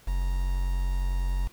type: tone with quantisation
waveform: triangle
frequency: 45.51 Hz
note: F#1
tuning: 28 cents flat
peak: -22 dBFS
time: 0.07-1.48 s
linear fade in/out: 10 ms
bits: 7
effects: pink hiss -56 dBFS RMS until 1.52 s